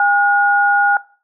sine tone pair together, 810.5 / 1440 Hz, G#5 / F#6, -42 / -47 cents, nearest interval minor seventh, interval 995 cents, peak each -13 dBFS, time 0-0.97 s, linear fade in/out 2 ms, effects noise-tail reverb RT60 0.4 s tail -20 dB re dry

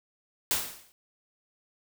white noise with exponential decay, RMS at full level -24 dBFS, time 0.51-0.92 s, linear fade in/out 0 ms, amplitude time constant 88 ms, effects none

